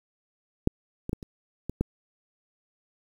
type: clicks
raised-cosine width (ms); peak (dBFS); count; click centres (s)
3; -7 / -19 / -14 / -27 / -18 / -11; 6; 0.674 / 1.094 / 1.131 / 1.228 / 1.696 / 1.81
effects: 8-bit